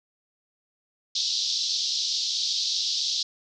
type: band-pass noise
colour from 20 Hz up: pink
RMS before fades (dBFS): -27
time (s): 1.15-3.23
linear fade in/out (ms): 5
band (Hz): 3600 to 5700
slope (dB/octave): 48
effects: none